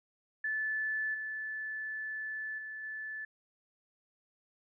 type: tone with level steps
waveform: sine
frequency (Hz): 1742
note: A6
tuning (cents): -18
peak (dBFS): -31 / -36 / -40 / -38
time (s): 0.44-3.25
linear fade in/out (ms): 5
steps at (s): 1.14 / 2.58 / 2.83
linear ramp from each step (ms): 5
effects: none